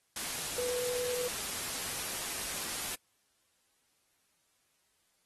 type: tone in noise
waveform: sine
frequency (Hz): 493.9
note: B4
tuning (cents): 0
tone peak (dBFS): -33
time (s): 0.58-1.28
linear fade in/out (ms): 2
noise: white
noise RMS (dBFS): -37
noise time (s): 0.16-2.95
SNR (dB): +1
effects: white hiss -74 dBFS RMS until 5.25 s + AAC 32 kbps